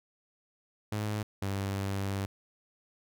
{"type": "tone pair in turn", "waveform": "sawtooth", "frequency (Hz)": [105.6, 98.26], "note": ["G#2", "G2"], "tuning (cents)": [29, 5], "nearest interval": "minor second", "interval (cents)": 124, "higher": "first", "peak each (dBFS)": -27, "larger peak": "neither", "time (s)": [[0.92, 1.23], [1.42, 2.26]], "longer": "second", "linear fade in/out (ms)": 5, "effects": []}